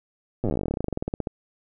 slowing click train, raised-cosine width 2 ms, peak -13 dBFS, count 30, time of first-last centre 0.44-1.272 s, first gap 8 ms, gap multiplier 1.08, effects none

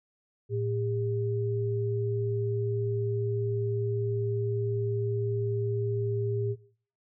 sine tone pair together, 112.7 / 402.1 Hz, A2 / G4, +42 / +44 cents, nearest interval octave + minor seventh, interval 2202 cents, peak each -29 / -31 dBFS, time 0.49-6.56 s, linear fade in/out 50 ms, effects noise-tail reverb RT60 0.5 s tail -18 dB re dry

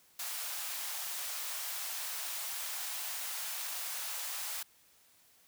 white high-pass noise, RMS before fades -39 dBFS, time 0.19-4.63 s, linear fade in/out 5 ms, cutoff 650 Hz, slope 24 dB/octave, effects white hiss -65 dBFS RMS until 5.47 s

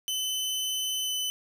sawtooth tone with pitch glide, 3035 to 3016 Hz, F#7 to F#7, +43 to +32 cents, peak -25 dBFS, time 0.08-1.3 s, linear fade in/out 0 ms, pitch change -11 cents, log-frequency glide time 1.03-1.13 s, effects 11-bit

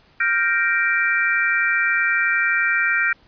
sine chord, G minor seventh, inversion third, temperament equal, 1396.9 / 1568 / 1864.7 / 2349 Hz, F6 / G6 / Bb6 / D7, 0 / 0 / 0 / 0 cents, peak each -22 dBFS, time 0.2-3.13 s, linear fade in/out 5 ms, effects pink hiss -55 dBFS RMS until 3.27 s + resampled to 11025 Hz

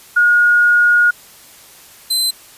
sine / sawtooth tone pair in turn, 1438 / 4067 Hz, F#6 / C8, -50 / -50 cents, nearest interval octave + tritone, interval 1800 cents, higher second, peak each -8 / -11 dBFS, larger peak first, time 0.16-1.11 / 2.1-2.31 s, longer first, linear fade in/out 10 ms, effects white hiss -42 dBFS RMS until 2.57 s + resampled to 32000 Hz

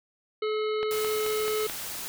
harmonic tone, 429.7 Hz, A4, 41 cents flat, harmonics 1 / 3 / 5 / 7 / 9 / 10, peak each -26 / -36 / -40 / -43 / -45 / -46 dBFS, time 0.42-1.67 s, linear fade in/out 5 ms
click train, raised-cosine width 0.3 ms, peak -18 dBFS, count 5, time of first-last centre 0.83-1.698 s, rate 4.61 Hz
white noise, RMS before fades -36 dBFS, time 0.91-2.08 s, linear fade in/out 0 ms
effects none

